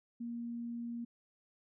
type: tone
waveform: sine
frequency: 235.6 Hz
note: A#3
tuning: 19 cents sharp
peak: -38 dBFS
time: 0.2-1.05 s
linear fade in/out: 10 ms
effects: none